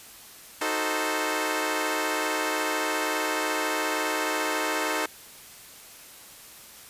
10% pulse chord, D# diminished seventh, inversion none, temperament equal, 311.1 / 370 / 440 / 523.3 Hz, D#4 / F#4 / A4 / C5, 0 / 0 / 0 / 0 cents, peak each -21 / -26 / -22 / -24 dBFS, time 0.61-5.06 s, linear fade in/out 5 ms, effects white hiss -47 dBFS RMS until 6.89 s + resampled to 32000 Hz

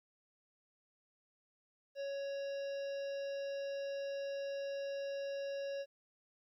harmonic tone, 556 Hz, C#5, 5 cents sharp, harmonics 1 / 3 / 5 / 7 / 9 / 10, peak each -38 / -54 / -55 / -60 / -62 / -59 dBFS, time 1.95-5.86 s, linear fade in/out 50 ms, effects 13-bit

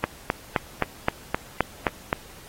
click train, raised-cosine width 0.5 ms, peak -5 dBFS, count 9, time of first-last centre 0.04-2.129 s, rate 3.83 Hz, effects pink hiss -47 dBFS RMS until 2.48 s + AAC 48 kbps

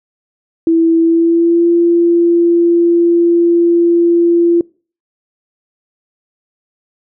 sine tone with pitch glide, 329.6 to 341.8 Hz, E4 to F4, 0 to -37 cents, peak -7 dBFS, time 0.67-4.61 s, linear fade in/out 2 ms, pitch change +63 cents, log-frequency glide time 1-1.68 s, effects noise-tail reverb RT60 0.4 s tail -25 dB re dry

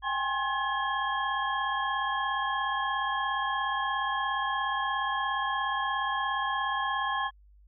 sine tone cluster, 790 / 827 / 1068 / 1700 / 3235 Hz, G5 / G#5 / C6 / G#6 / G#7, +13 / -8 / +35 / +40 / -46 cents, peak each -35 / -36 / -30 / -33 / -39 dBFS, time 0.02-7.31 s, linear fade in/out 50 ms, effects added 50 Hz sine -54 dBFS peak until 7.67 s

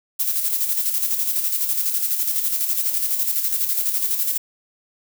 violet noise with tremolo, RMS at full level -20 dBFS, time 0.19-4.38 s, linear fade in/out 10 ms, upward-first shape square, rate 12 Hz, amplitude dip 45%, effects none

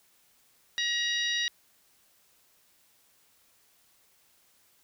harmonic tone, 951 Hz, A#5, 34 cents sharp, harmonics 2 / 3 / 4 / 5 / 6, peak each -31 / -35 / -30 / -40 / -38 dBFS, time 0.78-1.48 s, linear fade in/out 0 ms, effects white hiss -65 dBFS RMS until 4.83 s

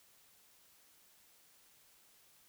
silence, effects white hiss -66 dBFS RMS until 2.48 s

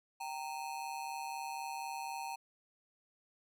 square ring-modulated tone, 853 Hz, G#5, 46 cents sharp, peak -37 dBFS, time 0.2-2.36 s, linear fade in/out 10 ms, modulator 72 Hz, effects none

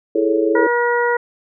sine chord, A major seventh, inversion second, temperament equal, 329.6 / 415.3 / 440 / 554.4 Hz, E4 / G#4 / A4 / C#5, 0 / 0 / 0 / 0 cents, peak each -18 / -20 / -18 / -22 dBFS, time 0.15-0.67 s, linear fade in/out 5 ms
harmonic tone, 479.3 Hz, A#4, 48 cents sharp, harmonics 1 / 2 / 3 / 4, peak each -17 / -20 / -22 / -23 dBFS, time 0.55-1.17 s, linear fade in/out 5 ms
effects none

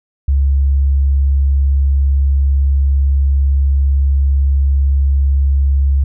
sine tone, 68.9 Hz, C#2, 10 cents flat, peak -9 dBFS, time 0.28-6.04 s, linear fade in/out 5 ms, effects none

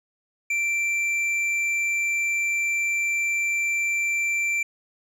triangle tone with hard clipping, 2349 Hz, D7, in tune, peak -23 dBFS, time 0.5-4.63 s, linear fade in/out 5 ms, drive 9 dB, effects none

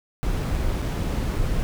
brown noise with dropouts, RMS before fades -24 dBFS, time 0.23-1.63 s, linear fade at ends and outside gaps 0 ms, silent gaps 0.551-0.555 / 0.819-0.823 / 1.382-1.386 s, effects none

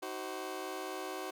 20% pulse chord, C diminished, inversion first, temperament just, 314 / 376.7 / 523.3 Hz, Eb4 / Gb4 / C5, +16 / +31 / 0 cents, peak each -40 / -36 / -40 dBFS, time 0.02-1.31 s, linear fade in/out 10 ms, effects none

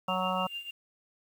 harmonic tone, 185.4 Hz, F#3, 4 cents sharp, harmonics 1 / 3 / 4 / 5 / 6 / 7, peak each -35 / -35 / -35 / -35 / -35 / -35 dBFS, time 0.08-0.47 s, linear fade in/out 5 ms
sine tone with tremolo, 2794 Hz, F7, in tune, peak -33 dBFS, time 0.08-0.71 s, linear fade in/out 10 ms, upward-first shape triangle, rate 6.7 Hz, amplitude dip 85%
effects 9-bit

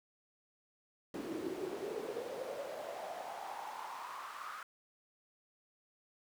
brown noise with high-pass filter sweep, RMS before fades -43 dBFS, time 1.14-4.63 s, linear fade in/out 2 ms, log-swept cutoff 300 to 1300 Hz, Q 5.5, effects none

